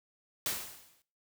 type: noise with exponential decay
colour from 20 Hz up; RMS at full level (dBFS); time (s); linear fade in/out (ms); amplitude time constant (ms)
white; -31; 0.46-1.02; 1; 120
effects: noise-tail reverb RT60 0.4 s tail -18 dB re dry